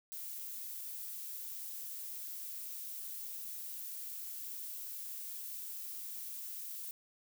violet noise, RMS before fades -44 dBFS, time 0.12-6.91 s, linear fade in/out 0 ms, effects none

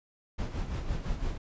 brown noise with tremolo, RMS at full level -31 dBFS, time 0.38-1.38 s, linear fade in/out 10 ms, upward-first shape sine, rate 5.9 Hz, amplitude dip 55%, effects resampled to 16000 Hz

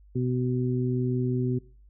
harmonic tone, 125.5 Hz, B2, 28 cents sharp, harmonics 1 / 2 / 3, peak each -26 / -29 / -31 dBFS, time 0.15-1.59 s, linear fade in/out 10 ms, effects noise-tail reverb RT60 0.4 s tail -20 dB re dry + added 50 Hz sine -51 dBFS peak until 1.89 s

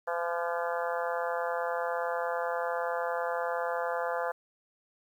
harmonic tone with a mistuned harmonic, 170.6 Hz, F3, 40 cents flat, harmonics 3 / 4 / 5 / 6 / 7 / 8 / 9 / 10, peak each -33 / -35 / -37 / -39 / -40 / -41 / -42 / -43 dBFS, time 0.07-4.32 s, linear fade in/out 10 ms, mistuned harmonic 8, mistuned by +44 cents, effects 10-bit

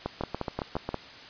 two click trains, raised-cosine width 1 ms, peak -16 / -15 dBFS, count 6 / 6, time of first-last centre 0.21-0.89 / 0.06-0.943 s, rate 7.35 / 5.66 Hz, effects white hiss -46 dBFS RMS until 1.29 s + resampled to 11025 Hz

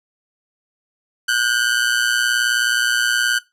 sawtooth ring-modulated tone, 1513 Hz, F#6, 38 cents sharp, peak -9 dBFS, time 1.28-3.39 s, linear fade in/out 10 ms, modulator 59.5 Hz, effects noise-tail reverb RT60 0.2 s tail -18 dB re dry + low-pass 11000 Hz 12 dB/octave

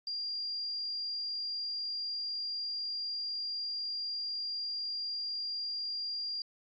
sine tone, 4786 Hz, D8, 32 cents sharp, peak -34 dBFS, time 0.07-6.42 s, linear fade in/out 2 ms, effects AAC 32 kbps

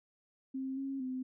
sine tone with pitch steps, 264.9 / 271.5 / 257.4 Hz, C4 / C#4 / C4, +22 / -36 / -28 cents, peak -35 dBFS, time 0.54-1.23 s, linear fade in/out 10 ms, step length 230 ms, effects none

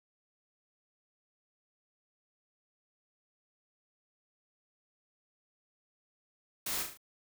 white noise with echo, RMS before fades -36 dBFS, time 6.66-6.83 s, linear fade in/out 5 ms, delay 36 ms, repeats 4, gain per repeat -5 dB, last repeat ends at 6.974 s, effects none

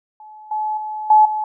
sine tone with level steps, 857 Hz, A5, 46 cents flat, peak -37 / -19 / -24 / -7 / -19 dBFS, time 0.2-1.44 s, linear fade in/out 2 ms, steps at 0.51 / 0.77 / 1.1 / 1.25 s, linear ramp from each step 5 ms, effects none

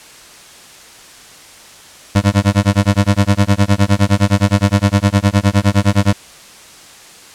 25% pulse tone with tremolo, 100.4 Hz, G2, 42 cents sharp, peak -3 dBFS, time 2.15-6.13 s, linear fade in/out 5 ms, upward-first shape sine, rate 9.7 Hz, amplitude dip 100%, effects white hiss -39 dBFS RMS until 7.34 s + low-pass 9000 Hz 12 dB/octave

